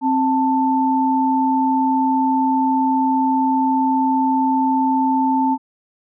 sine tone pair together, 264 / 885 Hz, C4 / A5, +16 / +10 cents, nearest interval octave + major sixth, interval 2094 cents, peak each -17 dBFS, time 0.01-5.58 s, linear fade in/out 50 ms, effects none

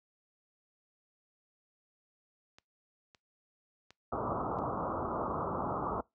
clicks, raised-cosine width 0.2 ms, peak -36 / -38 / -35 / -43 dBFS, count 4, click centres 2.585 / 3.148 / 3.906 / 4.587 s
white low-pass noise, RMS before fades -35 dBFS, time 4.12-6.01 s, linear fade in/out 5 ms, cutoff 1300 Hz, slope 96 dB/octave
effects noise-tail reverb RT60 0.2 s tail -24 dB re dry + high-pass 60 Hz 12 dB/octave

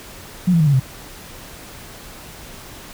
sine tone with pitch steps, 181.2 / 167.12 / 154.14 / 142.17 / 131.12 Hz, F#3 / E3 / D#3 / C#3 / C3, -36 / +24 / -16 / +44 / +4 cents, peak -11 dBFS, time 0.47-0.8 s, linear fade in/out 10 ms, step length 66 ms, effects pink hiss -38 dBFS RMS until 2.93 s

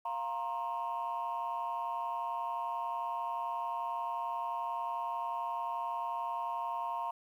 sine chord, F suspended fourth, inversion none, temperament equal with one note detuned, 698.5 / 932.3 / 1063.6 Hz, F5 / Bb5 / C6, 0 / 0 / +28 cents, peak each -39 / -35 / -38 dBFS, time 0.05-7.11 s, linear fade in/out 5 ms, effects tanh soft clip ceiling -28 dBFS + 11-bit

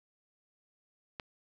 click, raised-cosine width 0.3 ms, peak -23 dBFS, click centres 1.198 s, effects none

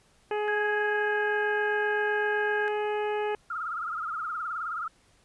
harmonic tone, 420 Hz, G#4, 19 cents sharp, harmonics 1 / 2 / 3 / 4 / 5 / 6 / 7, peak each -28 / -32 / -42 / -39 / -46 / -43 / -48 dBFS, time 0.31-3.35 s, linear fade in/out 2 ms
sine tone with pitch glide, 1655 to 1632.2 Hz, G#6 to G#6, -6 to -31 cents, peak -28 dBFS, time 0.48-2.68 s, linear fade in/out 0 ms, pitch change -25 cents, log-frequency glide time 0.79-1.39 s
sine tone with vibrato, 1318.5 Hz, E6, in tune, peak -30 dBFS, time 3.5-4.88 s, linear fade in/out 5 ms, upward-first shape triangle, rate 19 Hz, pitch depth 150 cents each way
effects pink hiss -63 dBFS RMS until 5.24 s + resampled to 24000 Hz

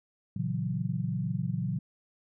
sine chord, F# dominant seventh, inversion first, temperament equal, 116.54 / 138.59 / 164.81 / 185 Hz, A#2 / C#3 / E3 / F#3, 0 / 0 / 0 / 0 cents, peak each -34 dBFS, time 0.36-1.79 s, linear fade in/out 5 ms, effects none

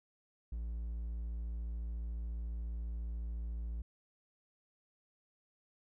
triangle tone, 57.1 Hz, A#1, 35 cents flat, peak -35 dBFS, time 0.52-3.82 s, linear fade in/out 5 ms, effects none

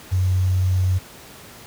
sine tone with quantisation, 92.5 Hz, F#2, in tune, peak -15 dBFS, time 0.11-0.99 s, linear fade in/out 20 ms, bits 7, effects pink hiss -42 dBFS RMS until 1.66 s + high-pass 60 Hz 12 dB/octave

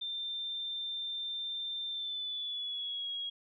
sine tone with pitch glide, 3581 to 3303 Hz, A7 to G#7, +30 to -10 cents, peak -35 dBFS, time 0.01-3.3 s, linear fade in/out 10 ms, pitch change -140 cents, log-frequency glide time 1.88-3.09 s, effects none

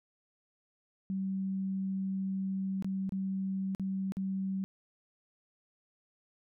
sine tone with dropouts, 191.9 Hz, G3, 37 cents flat, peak -31 dBFS, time 1.1-4.64 s, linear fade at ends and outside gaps 0 ms, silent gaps 2.824-2.845 / 3.093-3.122 / 3.749-3.797 / 4.121-4.169 s, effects none

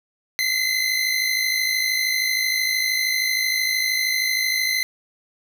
25% pulse tone pair together, 2029 / 2082 Hz, B6 / C7, +46 / -9 cents, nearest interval unison, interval 45 cents, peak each -19 dBFS, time 0.39-4.83 s, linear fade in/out 0 ms, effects none

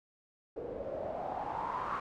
white noise with low-pass filter sweep, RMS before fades -38 dBFS, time 0.56-2 s, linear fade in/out 5 ms, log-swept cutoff 450 to 1200 Hz, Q 6.2, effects none

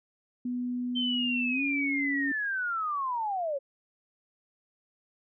sine tone with pitch glide, 246.7 to 280.1 Hz, B3 to C#4, -2 to +18 cents, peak -29 dBFS, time 0.45-2.32 s, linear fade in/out 5 ms, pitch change +220 cents, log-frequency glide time 1.5-1.63 s
sine linear sweep, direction down, 3119 to 531 Hz, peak -28 dBFS, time 0.95-3.59 s, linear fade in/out 20 ms
effects none

